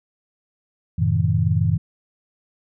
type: chord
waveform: sine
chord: F# diminished seventh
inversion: none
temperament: just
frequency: 92.5 / 111 / 133.2 / 159.84 Hz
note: F#2 / A2 / C3 / Eb3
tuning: 0 / +16 / +31 / +47 cents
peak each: -21 / -21 / -25 / -21 dBFS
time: 0.98-1.78 s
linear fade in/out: 10 ms
effects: none